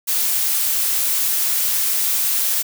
blue noise, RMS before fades -19 dBFS, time 0.07-2.63 s, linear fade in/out 20 ms, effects none

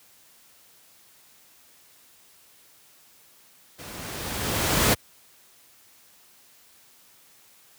pink noise with level ramp, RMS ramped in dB -41 to -18 dBFS, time 3.78-4.95 s, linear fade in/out 20 ms, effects white hiss -56 dBFS RMS until 7.78 s + high-pass 60 Hz 12 dB/octave

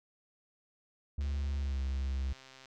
triangle tone with pitch glide, 71 to 67.21 Hz, C#2 to C2, +42 to +47 cents, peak -29 dBFS, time 1.18-2.33 s, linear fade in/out 5 ms, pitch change -95 cents, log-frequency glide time 1.58-1.8 s
click train, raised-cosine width 0.2 ms, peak -36 dBFS, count 192, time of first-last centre 1.21-2.657 s, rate 132 Hz
effects none

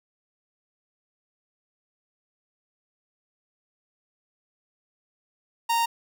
45% pulse tone, 927 Hz, A#5, 10 cents flat, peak -21 dBFS, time 5.69-5.86 s, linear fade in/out 10 ms, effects none

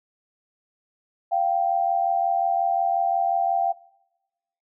sine tone pair together, 693.4 / 779 Hz, F5 / G5, -13 / -11 cents, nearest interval major second, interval 202 cents, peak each -22 dBFS, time 1.31-3.73 s, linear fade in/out 20 ms, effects noise-tail reverb RT60 1.0 s tail -22 dB re dry

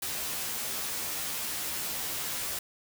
white noise with comb filter, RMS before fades -34 dBFS, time 0.02-2.59 s, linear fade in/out 5 ms, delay 13 ms, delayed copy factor +0.8, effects none

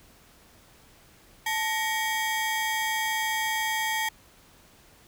30% pulse ring-modulated tone, 1378 Hz, F6, 24 cents flat, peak -20 dBFS, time 1.46-4.09 s, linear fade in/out 5 ms, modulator 499 Hz, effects pink hiss -56 dBFS RMS until 5.07 s

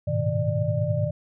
sine tone cluster, 102.1 / 111.6 / 126 / 156.9 / 594 Hz, G#2 / A2 / B2 / D#3 / D5, -29 / +25 / +35 / +15 / +20 cents, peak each -28 dBFS, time 0.07-1.11 s, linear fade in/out 10 ms, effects none

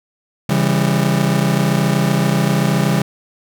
40% pulse chord, C# diminished, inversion none, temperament just, 138.59 / 166.31 / 199.57 Hz, C#3 / E3 / G3, 0 / +16 / +31 cents, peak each -17 dBFS, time 0.49-3.02 s, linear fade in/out 5 ms, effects none

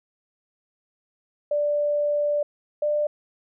sine tone pair in turn, 587.3 / 594.8 Hz, D5 / D5, 0 / +22 cents, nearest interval unison, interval 22 cents, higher second, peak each -20 dBFS, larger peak neither, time 1.51-2.43 / 2.82-3.07 s, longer first, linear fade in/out 5 ms, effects none

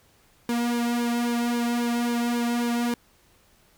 sawtooth tone with flanger, 238.1 Hz, A#3, 37 cents sharp, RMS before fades -25 dBFS, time 0.49-2.94 s, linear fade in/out 2 ms, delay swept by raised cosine 1.5 to 2.5 ms, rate 3.7 Hz, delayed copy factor -0.85, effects pink hiss -60 dBFS RMS until 3.77 s

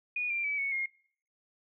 sine tone with pitch steps, 2458 / 2374 / 2293 / 2215 / 2140 Hz, D#7 / D7 / D7 / C#7 / C7, -22 / +18 / -42 / -2 / +38 cents, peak -29 dBFS, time 0.16-0.86 s, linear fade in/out 5 ms, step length 140 ms, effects noise-tail reverb RT60 0.6 s tail -23 dB re dry

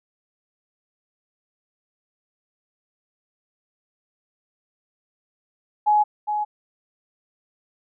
sine tone with echo, 841 Hz, G#5, 22 cents sharp, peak -14 dBFS, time 5.86-6.04 s, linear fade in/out 20 ms, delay 410 ms, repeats 1, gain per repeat -7 dB, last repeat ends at 6.45 s, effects none

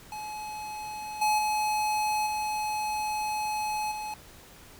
square tone with level steps, 850 Hz, G#5, 40 cents sharp, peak -36 / -23 / -26 / -29 / -34 dBFS, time 0.12-4.14 s, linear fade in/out 2 ms, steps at 1.21 / 1.38 / 2.26 / 3.91 s, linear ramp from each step 10 ms, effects pink hiss -51 dBFS RMS until 4.79 s

